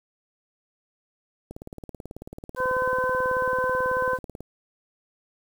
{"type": "click train", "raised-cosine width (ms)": 2, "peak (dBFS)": -24, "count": 54, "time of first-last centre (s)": [1.51, 4.406], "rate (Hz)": 18.3}
{"type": "harmonic tone", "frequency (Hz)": 510, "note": "C5", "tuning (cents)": -44, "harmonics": [1, 2, 3], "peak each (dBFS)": [-25, -26, -28], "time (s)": [2.56, 4.19], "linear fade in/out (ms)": 50}
{"effects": ["8-bit"]}